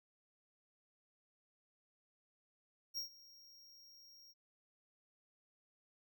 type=tone with ADSR envelope; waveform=square; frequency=5588 Hz; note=F8; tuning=in tune; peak=-38 dBFS; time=2.94-4.34 s; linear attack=36 ms; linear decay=110 ms; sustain=-21 dB; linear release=35 ms; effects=none